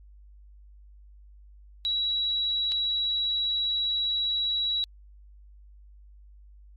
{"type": "tone pair in turn", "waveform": "sine", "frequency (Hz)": [3895, 3895], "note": ["B7", "B7"], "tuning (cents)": [-25, -25], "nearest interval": "unison", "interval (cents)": 0, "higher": "neither", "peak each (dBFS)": -24, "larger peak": "neither", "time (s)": [[1.85, 2.72], [2.72, 4.84]], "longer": "second", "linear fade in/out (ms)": 0, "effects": ["added 50 Hz sine -48 dBFS peak until 6.76 s", "MP3 64 kbps"]}